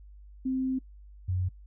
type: tone pair in turn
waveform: sine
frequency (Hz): 260.9 / 91.66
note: C4 / F#2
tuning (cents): -5 / -16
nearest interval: octave + tritone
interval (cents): 1811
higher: first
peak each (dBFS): -26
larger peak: neither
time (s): 0.45-0.79 / 1.28-1.49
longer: first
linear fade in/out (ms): 10
effects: noise-tail reverb RT60 0.1 s tail -22 dB re dry + added 50 Hz sine -47 dBFS peak until 1.66 s